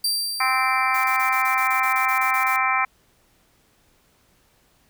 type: tone with exponential decay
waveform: sawtooth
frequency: 4699 Hz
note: D8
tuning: in tune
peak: -16 dBFS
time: 0.04-1.65 s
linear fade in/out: 5 ms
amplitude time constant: 350 ms
type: harmonic tone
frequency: 260.2 Hz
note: C4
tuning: 9 cents flat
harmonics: 3 / 4 / 5 / 6 / 7 / 8 / 9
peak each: -26 / -24 / -24 / -34 / -29 / -29 / -24 dBFS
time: 0.4-2.85 s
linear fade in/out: 5 ms
type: noise bursts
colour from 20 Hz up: blue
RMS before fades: -35 dBFS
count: 13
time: 0.94-2.564 s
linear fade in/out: 5 ms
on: 100 ms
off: 27 ms
effects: pink hiss -61 dBFS RMS until 4.89 s